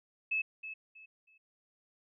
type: tone with echo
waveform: sine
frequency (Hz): 2600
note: E7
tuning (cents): -24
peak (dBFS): -29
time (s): 0.31-0.42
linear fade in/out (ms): 10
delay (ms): 320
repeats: 3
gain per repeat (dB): -11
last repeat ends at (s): 1.38
effects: none